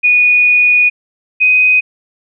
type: tone pair in turn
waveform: sine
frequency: 2464 / 2504 Hz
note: D#7 / D#7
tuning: -17 / +10 cents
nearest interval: unison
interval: 27 cents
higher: second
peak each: -6 dBFS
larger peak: neither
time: 0.03-0.9 / 1.4-1.81 s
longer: first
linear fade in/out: 20 ms
effects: none